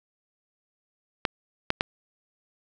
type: clicks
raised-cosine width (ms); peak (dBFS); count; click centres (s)
0.3; -6; 3; 1.252 / 1.704 / 1.809
effects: none